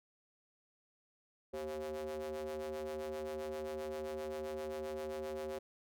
square ring-modulated tone, 76.2 Hz, D#2, 36 cents flat, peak -37 dBFS, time 1.53-5.59 s, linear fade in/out 10 ms, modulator 461 Hz, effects none

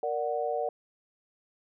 sine chord, Bb augmented, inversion none, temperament equal, 466.2 / 587.3 / 740 Hz, Bb4 / D5 / F#5, 0 / 0 / 0 cents, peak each -32 dBFS, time 0.03-0.69 s, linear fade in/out 2 ms, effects none

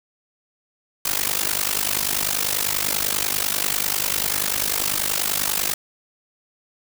white noise with amplitude modulation, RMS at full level -19 dBFS, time 1.05-5.74 s, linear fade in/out 5 ms, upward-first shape sine, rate 50.2 Hz, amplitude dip 90%, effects none

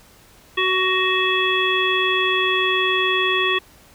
harmonic tone, 373.4 Hz, F#4, 16 cents sharp, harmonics 1 / 3 / 5 / 7 / 9, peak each -23 / -23 / -23 / -23 / -23 dBFS, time 0.57-3.59 s, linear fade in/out 10 ms, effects pink hiss -50 dBFS RMS until 3.94 s

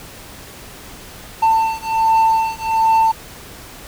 triangle beating tone pair, 893 / 894.3 Hz, A5 / A5, +25 / +28 cents, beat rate 1.3 Hz, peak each -14 dBFS, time 1.42-3.12 s, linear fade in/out 10 ms, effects pink hiss -37 dBFS RMS until 3.87 s

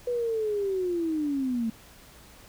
sine linear sweep, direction down, 493.9 to 220 Hz, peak -25 dBFS, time 0.07-1.7 s, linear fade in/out 5 ms, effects added 60 Hz sine -60 dBFS peak until 2.48 s + pink hiss -52 dBFS RMS until 2.48 s

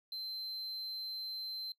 triangle tone, 4100 Hz, C8, 36 cents flat, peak -38 dBFS, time 0.12-1.72 s, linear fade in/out 2 ms, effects noise-tail reverb RT60 0.1 s tail -22 dB re dry

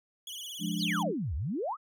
sawtooth tone with vibrato, 3156 Hz, G7, 11 cents sharp, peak -36 dBFS, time 0.27-1.03 s, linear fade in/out 2 ms, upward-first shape sine, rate 18 Hz, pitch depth 140 cents each way
sine chord, D diminished, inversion first, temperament equal, 174.61 / 207.7 / 293.7 Hz, F3 / Ab3 / D4, 0 / 0 / 0 cents, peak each -33 / -34 / -37 dBFS, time 0.59-1.14 s, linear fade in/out 50 ms
sine exponential two-way sweep, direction down then up, 5750 to 64.7 to 1355 Hz, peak -30 dBFS, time 0.78-1.77 s, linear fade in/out 50 ms, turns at 1.35 s
effects none

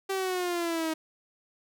sawtooth exponential sweep, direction down, 390 to 315.2 Hz, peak -24 dBFS, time 0.09-0.94 s, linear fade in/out 10 ms, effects none

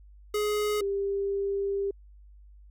square / sine tone pair in turn, 419.2 / 397.1 Hz, G#4 / G4, +16 / +22 cents, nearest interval minor second, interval 94 cents, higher first, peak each -26 dBFS, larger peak neither, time 0.34-0.81 / 0.81-1.91 s, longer second, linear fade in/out 5 ms, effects added 50 Hz sine -49 dBFS peak until 2.7 s

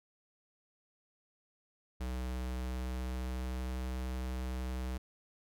square tone with pitch glide, 63 to 63.51 Hz, B1 to B1, +35 to +49 cents, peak -36 dBFS, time 2-4.98 s, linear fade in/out 10 ms, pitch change +14 cents, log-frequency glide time 2.58-3.74 s, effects none

